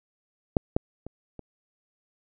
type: clicks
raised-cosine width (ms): 2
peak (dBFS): -6 / -8 / -24 / -26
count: 4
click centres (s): 0.568 / 0.765 / 1.066 / 1.393
effects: none